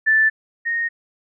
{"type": "tone pair in turn", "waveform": "sine", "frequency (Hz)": [1760, 1856.9], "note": ["A6", "A#6"], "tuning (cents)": [0, -7], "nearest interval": "minor second", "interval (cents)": 93, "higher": "second", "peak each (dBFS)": [-12, -19], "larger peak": "first", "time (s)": [[0.06, 0.3], [0.65, 0.89]], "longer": "neither", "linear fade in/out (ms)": 20, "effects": []}